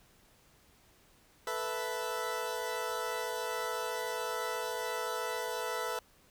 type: chord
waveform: 20% pulse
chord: A suspended second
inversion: none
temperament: equal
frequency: 440 / 493.9 / 659.3 Hz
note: A4 / B4 / E5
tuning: 0 / 0 / 0 cents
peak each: -34 / -32 / -35 dBFS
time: 1.47-5.99 s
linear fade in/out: 2 ms
effects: pink hiss -64 dBFS RMS until 6.3 s